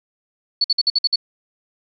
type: tone bursts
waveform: sine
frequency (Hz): 4435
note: C#8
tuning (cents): 0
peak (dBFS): -13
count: 7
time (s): 0.61-1.159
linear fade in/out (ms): 5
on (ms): 33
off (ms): 53
effects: none